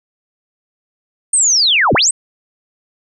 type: linear two-way sweep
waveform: sine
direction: down then up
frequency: 8780 to 52.6 to 8780 Hz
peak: -9 dBFS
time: 1.33-2.11 s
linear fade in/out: 5 ms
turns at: 1.94 s
effects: none